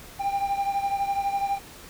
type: beating tone pair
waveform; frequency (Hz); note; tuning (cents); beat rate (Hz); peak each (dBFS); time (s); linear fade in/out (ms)
triangle; 793 / 805; G5 / G5; +20 / +46; 12; -23 / -28; 0.19-1.59; 20
effects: pink hiss -45 dBFS RMS until 1.89 s